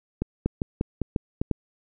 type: two click trains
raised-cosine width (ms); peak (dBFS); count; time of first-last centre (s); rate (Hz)
3; -10 / -12; 4 / 4; 0.46-1.513 / 0.22-1.415; 2.85 / 2.51
effects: none